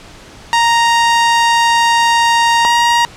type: tone pair in turn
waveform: sawtooth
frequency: 932.3 / 942.6 Hz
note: A#5 / A#5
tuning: 0 / +19 cents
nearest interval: unison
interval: 19 cents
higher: second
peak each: -5 dBFS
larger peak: neither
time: 0.53-2.65 / 2.65-3.05 s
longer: first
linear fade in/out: 0 ms
effects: pink hiss -37 dBFS RMS until 3.16 s + low-pass 7000 Hz 12 dB/octave